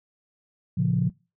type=chord; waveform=sine; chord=Bb minor; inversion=none; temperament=equal with one note detuned; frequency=114.87 / 138.59 / 174.61 Hz; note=Bb2 / Db3 / F3; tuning=-25 / 0 / 0 cents; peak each=-26 / -24 / -23 dBFS; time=0.77-1.1 s; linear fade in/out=10 ms; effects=noise-tail reverb RT60 0.3 s tail -23 dB re dry + tanh soft clip ceiling -11 dBFS